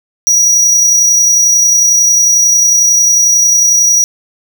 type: tone with amplitude modulation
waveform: square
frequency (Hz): 5790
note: F#8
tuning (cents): -38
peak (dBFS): -5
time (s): 0.27-4.04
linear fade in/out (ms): 0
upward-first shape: sine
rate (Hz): 31.1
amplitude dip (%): 25
effects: none